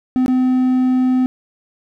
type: tone with dropouts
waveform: triangle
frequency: 255.5 Hz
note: C4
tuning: 41 cents flat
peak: -10 dBFS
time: 0.16-1.26 s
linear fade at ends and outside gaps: 0 ms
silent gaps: 0.261-0.281 s
effects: none